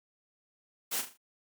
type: noise with echo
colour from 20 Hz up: white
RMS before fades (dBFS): -32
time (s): 0.91-1.02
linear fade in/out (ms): 20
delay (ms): 39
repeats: 4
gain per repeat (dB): -8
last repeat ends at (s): 1.176
effects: high-pass 200 Hz 12 dB/octave + Opus 48 kbps